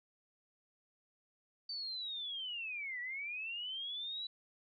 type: linear two-way sweep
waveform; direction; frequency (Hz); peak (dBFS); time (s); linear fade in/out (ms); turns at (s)
sine; down then up; 4604 to 1918 to 3966; -39; 1.69-4.27; 5; 3
effects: none